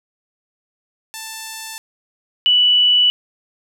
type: tone pair in turn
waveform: 5% pulse / sine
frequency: 885 / 2960 Hz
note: A5 / F#7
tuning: +10 / 0 cents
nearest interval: octave + major sixth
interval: 2090 cents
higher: second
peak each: -17 / -10 dBFS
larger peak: second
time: 1.14-1.78 / 2.46-3.1 s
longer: neither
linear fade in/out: 0 ms
effects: none